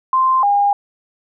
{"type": "tone pair in turn", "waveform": "sine", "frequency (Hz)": [1044, 810.4], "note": ["C6", "G#5"], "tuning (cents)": [-4, -43], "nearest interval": "major third", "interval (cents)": 439, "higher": "first", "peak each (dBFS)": -11, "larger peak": "neither", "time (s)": [[0.13, 0.43], [0.43, 0.73]], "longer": "neither", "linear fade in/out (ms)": 2, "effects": []}